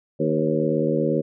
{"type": "harmonic tone with a mistuned harmonic", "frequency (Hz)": 77.78, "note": "D#2", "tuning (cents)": 0, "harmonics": [2, 3, 4, 5, 6, 7], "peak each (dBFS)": [-26, -26, -26, -26, -26, -26], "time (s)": [0.19, 1.22], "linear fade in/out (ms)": 20, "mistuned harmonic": 6, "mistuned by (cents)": 37, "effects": []}